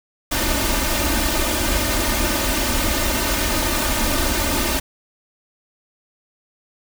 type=noise with comb filter; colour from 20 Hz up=pink; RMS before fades=-20 dBFS; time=0.31-4.8 s; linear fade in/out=10 ms; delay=3.3 ms; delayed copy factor=+0.85; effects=none